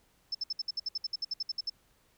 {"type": "tone bursts", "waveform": "sine", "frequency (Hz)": 5274, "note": "E8", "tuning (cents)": 0, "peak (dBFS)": -30, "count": 16, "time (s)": [0.32, 1.698], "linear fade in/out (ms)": 5, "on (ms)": 28, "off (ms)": 62, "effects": ["pink hiss -68 dBFS RMS until 2.17 s"]}